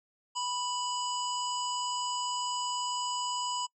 harmonic tone with a mistuned harmonic, 987.8 Hz, B5, in tune, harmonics 1 / 3 / 5 / 7 / 8, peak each -33 / -38 / -40 / -41 / -42 dBFS, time 0.35-3.67 s, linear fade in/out 20 ms, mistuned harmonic 8, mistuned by -45 cents, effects noise-tail reverb RT60 0.1 s tail -25 dB re dry

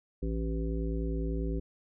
harmonic tone with a mistuned harmonic, 55 Hz, A1, in tune, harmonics 1 / 3 / 5 / 7 / 9, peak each -31 / -37 / -38 / -39 / -44 dBFS, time 0.22-1.6 s, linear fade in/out 10 ms, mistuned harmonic 1, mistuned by +48 cents, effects none

